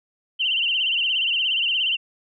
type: tone with vibrato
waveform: sine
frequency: 2917 Hz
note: F#7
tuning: 25 cents flat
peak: -19 dBFS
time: 0.39-1.97 s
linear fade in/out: 20 ms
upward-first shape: sine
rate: 17 Hz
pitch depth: 120 cents each way
effects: none